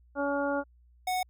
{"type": "harmonic tone", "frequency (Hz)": 282.8, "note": "C#4", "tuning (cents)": 35, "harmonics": [1, 2, 3, 4, 5], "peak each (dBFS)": [-32, -30, -35, -40, -35], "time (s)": [0.15, 0.64], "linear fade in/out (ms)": 50}
{"type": "tone", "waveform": "square", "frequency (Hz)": 737, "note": "F#5", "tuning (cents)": -7, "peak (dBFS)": -28, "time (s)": [1.07, 1.23], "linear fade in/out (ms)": 5}
{"effects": ["added 60 Hz sine -57 dBFS peak until 1.29 s"]}